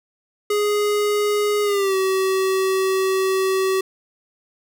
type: tone with pitch glide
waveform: square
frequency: 415.3 to 380.8 Hz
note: G#4 to F#4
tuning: 0 to +50 cents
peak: -18 dBFS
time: 0.5-3.81 s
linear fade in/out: 5 ms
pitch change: -150 cents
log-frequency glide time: 1.63-1.96 s
effects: none